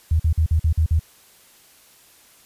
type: tone bursts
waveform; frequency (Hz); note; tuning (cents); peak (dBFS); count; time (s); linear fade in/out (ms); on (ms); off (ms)
sine; 79.7; D#2; +42; -14; 7; 0.11-0.994; 5; 86; 47
effects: white hiss -52 dBFS RMS until 2.45 s + resampled to 32000 Hz